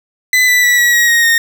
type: tone with pitch steps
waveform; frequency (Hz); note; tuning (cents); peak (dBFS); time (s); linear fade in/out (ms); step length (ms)
40% pulse; 2008 / 1980.4 / 1953.1 / 1926.2 / 1899.7 / 1873.5 / 1847.7; B6 / B6 / B6 / B6 / A#6 / A#6 / A#6; +28 / +4 / -20 / -44 / +32 / +8 / -16; -7; 0.33-1.38; 2; 150
effects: none